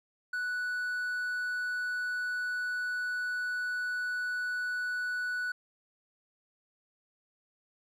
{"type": "tone", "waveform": "triangle", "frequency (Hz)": 1480, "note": "F#6", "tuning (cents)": 0, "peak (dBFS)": -29, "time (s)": [0.33, 5.52], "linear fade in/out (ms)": 5, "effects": []}